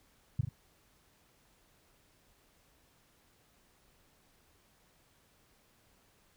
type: tone with echo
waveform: sine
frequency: 122.1 Hz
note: B2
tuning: 19 cents flat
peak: -24 dBFS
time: 0.39-0.41 s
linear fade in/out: 5 ms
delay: 40 ms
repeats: 2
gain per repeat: -5 dB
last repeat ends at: 0.49 s
effects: pink hiss -68 dBFS RMS until 6.36 s